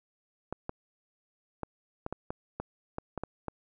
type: clicks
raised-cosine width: 1 ms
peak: -20 dBFS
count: 11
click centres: 0.526 / 0.694 / 1.633 / 2.064 / 2.126 / 2.305 / 2.6 / 2.984 / 3.177 / 3.236 / 3.483 s
effects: none